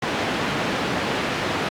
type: band-pass noise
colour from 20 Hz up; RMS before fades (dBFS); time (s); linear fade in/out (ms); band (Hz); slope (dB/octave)
pink; -25; 0.02-1.69; 5; 170 to 3100; 12
effects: AAC 64 kbps